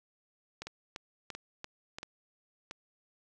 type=two click trains; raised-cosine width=0.2 ms; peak=-23 / -24 dBFS; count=5 / 4; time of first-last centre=0.62-1.985 / 0.67-2.711 s; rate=2.93 / 1.47 Hz; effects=none